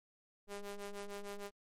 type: ring-modulated tone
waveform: sawtooth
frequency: 201.7 Hz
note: G3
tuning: 50 cents sharp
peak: -36 dBFS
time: 0.47-1.51 s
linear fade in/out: 50 ms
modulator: 205 Hz
effects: MP3 64 kbps